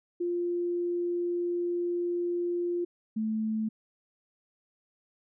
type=tone pair in turn; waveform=sine; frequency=349.2 / 218.7 Hz; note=F4 / A3; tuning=0 / -10 cents; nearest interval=minor sixth; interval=810 cents; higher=first; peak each=-27 dBFS; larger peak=neither; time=0.2-2.85 / 3.16-3.69 s; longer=first; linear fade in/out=10 ms; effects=none